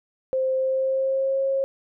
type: tone with pitch glide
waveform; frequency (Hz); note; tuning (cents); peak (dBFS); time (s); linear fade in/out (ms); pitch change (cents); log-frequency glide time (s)
sine; 523.3 to 540.8; C5 to C#5; 0 to -43; -20; 0.33-1.64; 0; +57; 0.55-1.42
effects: none